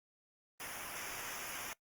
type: noise with comb filter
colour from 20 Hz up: pink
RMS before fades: -44 dBFS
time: 0.6-1.73 s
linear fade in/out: 0 ms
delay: 0.24 ms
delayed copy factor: -0.85
effects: noise-tail reverb RT60 0.1 s tail -21 dB re dry + Opus 32 kbps